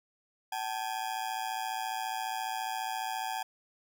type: ring-modulated tone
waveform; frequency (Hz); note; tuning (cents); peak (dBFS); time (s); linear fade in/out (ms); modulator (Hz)
40% pulse; 820; G#5; -22; -29; 0.52-3.43; 5; 57.3
effects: none